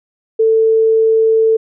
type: tone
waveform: sine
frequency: 445 Hz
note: A4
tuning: 20 cents sharp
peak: -8 dBFS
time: 0.39-1.57 s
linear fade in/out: 10 ms
effects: none